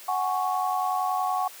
sine chord, F# suspended second, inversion none, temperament equal, 740 / 830.6 / 1108.7 Hz, F#5 / G#5 / C#6, 0 / 0 / 0 cents, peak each -26 / -30 / -28 dBFS, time 0.08-1.48 s, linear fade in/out 5 ms, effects white hiss -45 dBFS RMS until 1.6 s + high-pass 400 Hz 12 dB/octave

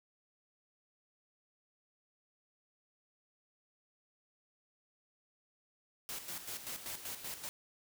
white noise with tremolo, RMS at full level -42 dBFS, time 6.09-7.49 s, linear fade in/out 0 ms, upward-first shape square, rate 5.2 Hz, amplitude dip 60%, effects none

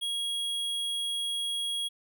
square tone, 3300 Hz, G#7, 12 cents flat, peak -30 dBFS, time 0.01-1.89 s, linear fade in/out 20 ms, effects none

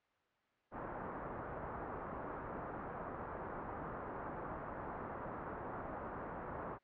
white low-pass noise, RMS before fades -45 dBFS, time 0.71-6.79 s, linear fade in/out 50 ms, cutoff 1300 Hz, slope 24 dB/octave, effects white hiss -75 dBFS RMS until 6.83 s + low-pass 2000 Hz 12 dB/octave

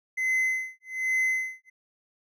triangle tone with tremolo, 2047 Hz, C7, 38 cents flat, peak -20 dBFS, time 0.17-1.7 s, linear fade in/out 10 ms, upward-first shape sine, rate 1.2 Hz, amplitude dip 100%, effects none

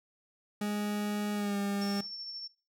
40% pulse tone with pitch glide, 207.7 to 200.9 Hz, G#3 to G3, 0 to +43 cents, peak -30 dBFS, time 0.61-2.01 s, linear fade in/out 5 ms, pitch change -57 cents, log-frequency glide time 1.34-1.57 s
sine tone with tremolo, 5430 Hz, F8, 50 cents flat, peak -37 dBFS, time 1.81-2.48 s, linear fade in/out 10 ms, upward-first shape triangle, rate 13 Hz, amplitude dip 40%
effects noise-tail reverb RT60 0.3 s tail -18 dB re dry

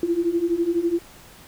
sine beating tone pair, 333 / 345 Hz, E4 / F4, +18 / -21 cents, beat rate 12 Hz, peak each -24 / -21 dBFS, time 0.03-0.99 s, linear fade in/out 2 ms, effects pink hiss -47 dBFS RMS until 1.47 s

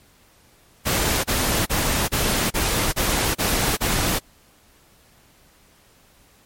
pink noise bursts, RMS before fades -21 dBFS, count 8, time 0.85-4.194 s, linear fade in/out 20 ms, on 390 ms, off 32 ms, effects pink hiss -55 dBFS RMS until 6.45 s + MP3 64 kbps

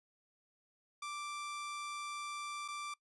sawtooth tone with dropouts, 1174.7 Hz, D6, in tune, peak -37 dBFS, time 1.02-2.94 s, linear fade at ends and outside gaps 5 ms, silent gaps 2.68-2.684 s, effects noise-tail reverb RT60 0.1 s tail -22 dB re dry + resampled to 24000 Hz

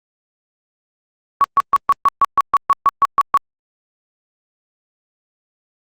sine tone bursts, 1120 Hz, C#6, 18 cents sharp, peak -8 dBFS, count 13, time 1.41-3.373 s, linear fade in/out 0 ms, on 31 ms, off 130 ms, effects Opus 48 kbps

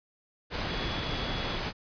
sine tone in noise, 3376 Hz, G#7, 28 cents sharp, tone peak -40 dBFS, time 0.67-1.59 s, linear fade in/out 50 ms, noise pink, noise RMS -32 dBFS, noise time 0.5-1.73 s, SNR -11 dB, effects resampled to 11025 Hz

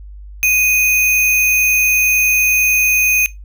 sine tone with sample-and-hold, 2489 Hz, D#7, in tune, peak -10 dBFS, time 0.43-3.26 s, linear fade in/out 0 ms, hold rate 8820 Hz, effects noise-tail reverb RT60 0.2 s tail -20 dB re dry + added 50 Hz sine -31 dBFS peak until 3.44 s

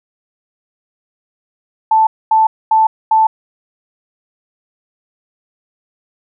sine tone bursts, 880 Hz, A5, in tune, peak -7 dBFS, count 4, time 1.91-3.27 s, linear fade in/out 5 ms, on 160 ms, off 240 ms, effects none

